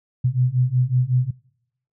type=beating tone pair; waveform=sine; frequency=123.47 / 128.87 Hz; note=B2 / C3; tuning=0 / -26 cents; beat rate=5.4 Hz; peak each=-20 / -19 dBFS; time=0.24-1.31 s; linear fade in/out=10 ms; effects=noise-tail reverb RT60 0.8 s tail -25 dB re dry